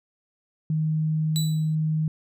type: tone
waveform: sine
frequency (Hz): 156.3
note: D#3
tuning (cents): +8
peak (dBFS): -21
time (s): 0.7-2.08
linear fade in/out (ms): 2
type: tone with exponential decay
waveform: 25% pulse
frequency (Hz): 3951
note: B7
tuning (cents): 0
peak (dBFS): -21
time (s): 1.36-1.75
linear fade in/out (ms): 0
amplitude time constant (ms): 84
effects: none